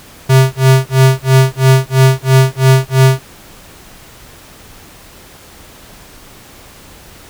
square tone with tremolo, 132 Hz, C3, 16 cents sharp, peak -4 dBFS, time 0.29-3.22 s, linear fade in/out 10 ms, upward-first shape sine, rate 3 Hz, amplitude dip 100%, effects pink hiss -38 dBFS RMS until 7.29 s

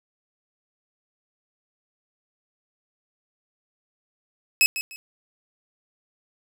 sawtooth tone with echo, 2574 Hz, E7, 42 cents flat, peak -11 dBFS, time 4.61-4.66 s, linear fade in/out 0 ms, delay 150 ms, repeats 2, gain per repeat -12 dB, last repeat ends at 4.96 s, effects none

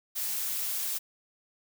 blue noise, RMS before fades -32 dBFS, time 0.15-0.99 s, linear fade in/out 20 ms, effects none

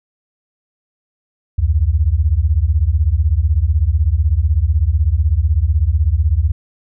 sine beating tone pair, 69.3 / 85.3 Hz, C#2 / F2, 0 / -40 cents, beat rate 16 Hz, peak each -14 dBFS, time 1.58-6.52 s, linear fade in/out 10 ms, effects none

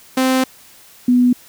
sawtooth / sine tone pair in turn, 260 / 247.2 Hz, C4 / B3, -11 / +2 cents, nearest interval minor second, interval 87 cents, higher first, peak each -9 dBFS, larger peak neither, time 0.17-0.44 / 1.08-1.33 s, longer first, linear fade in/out 5 ms, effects white hiss -45 dBFS RMS until 1.48 s

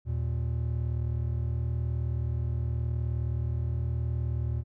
triangle tone pair together, 78.5 / 117.62 Hz, D#2 / A#2, +16 / +16 cents, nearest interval perfect fifth, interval 700 cents, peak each -28 / -28 dBFS, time 0.05-4.64 s, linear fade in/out 50 ms, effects none

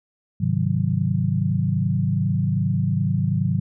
sine chord, Ab dominant seventh, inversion none, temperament equal with one note detuned, 103.83 / 133.02 / 155.56 / 185 Hz, Ab2 / C3 / Eb3 / Gb3, 0 / +29 / 0 / 0 cents, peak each -24 dBFS, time 0.4-3.6 s, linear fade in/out 10 ms, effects none

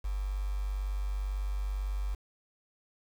sine tone with quantisation, 49 Hz, G1, in tune, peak -30 dBFS, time 0.04-2.15 s, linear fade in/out 10 ms, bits 8, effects none

